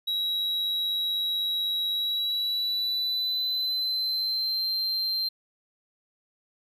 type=tone with pitch glide; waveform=triangle; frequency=3868 to 4146 Hz; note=B7 to C8; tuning=-37 to -17 cents; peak=-24 dBFS; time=0.07-5.29 s; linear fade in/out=10 ms; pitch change=+120 cents; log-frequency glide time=1.91-4.69 s; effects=none